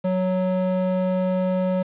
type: tone with band-pass filter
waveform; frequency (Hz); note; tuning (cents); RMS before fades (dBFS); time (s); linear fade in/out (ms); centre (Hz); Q
square; 185; F#3; 0; -22; 0.04-1.83; 10; 410; 3.3
effects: resampled to 8000 Hz + 8-bit